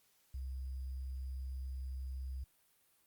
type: tone with sample-and-hold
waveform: sine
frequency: 65.41 Hz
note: C2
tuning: in tune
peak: -39 dBFS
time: 0.34-2.44 s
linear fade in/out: 5 ms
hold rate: 4900 Hz
effects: white hiss -72 dBFS RMS until 3.06 s + Opus 48 kbps